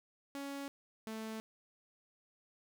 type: tone pair in turn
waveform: sawtooth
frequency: 279.1 / 220.5 Hz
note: C#4 / A3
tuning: +12 / +4 cents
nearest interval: major third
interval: 408 cents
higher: first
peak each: -37 / -37 dBFS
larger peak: neither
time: 0.35-0.68 / 1.07-1.4 s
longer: neither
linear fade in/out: 0 ms
effects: none